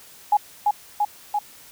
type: tone with echo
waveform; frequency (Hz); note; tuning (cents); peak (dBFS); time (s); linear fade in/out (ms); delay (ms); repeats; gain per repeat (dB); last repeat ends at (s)
sine; 830.6; G#5; 0; -13; 0.32-0.37; 5; 340; 3; -2; 1.39
effects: white hiss -47 dBFS RMS until 1.71 s